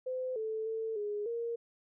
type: tone with pitch steps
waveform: sine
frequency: 512 / 439.1 / 445.5 / 415 / 466.7 Hz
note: C5 / A4 / A4 / G#4 / A#4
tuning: -38 / -4 / +22 / -1 / +2 cents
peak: -33 dBFS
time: 0.06-1.56 s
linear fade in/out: 10 ms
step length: 300 ms
effects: none